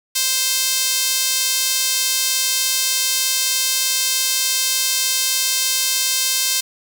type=tone with high-pass filter; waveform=sawtooth; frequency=523.3 Hz; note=C5; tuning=in tune; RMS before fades=-19 dBFS; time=0.15-6.61 s; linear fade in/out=10 ms; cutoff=4600 Hz; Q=0.93; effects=none